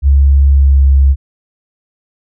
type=tone with pitch glide; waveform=sine; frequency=69.3 to 68.27 Hz; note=C#2 to C#2; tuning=0 to -26 cents; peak=-4 dBFS; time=0.02-1.16 s; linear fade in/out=50 ms; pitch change=-26 cents; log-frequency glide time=0.5-0.82 s; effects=none